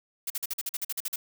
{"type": "noise bursts", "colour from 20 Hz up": "blue", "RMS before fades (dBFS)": -31, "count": 12, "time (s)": [0.27, 1.16], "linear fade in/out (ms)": 5, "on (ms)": 32, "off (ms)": 46, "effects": []}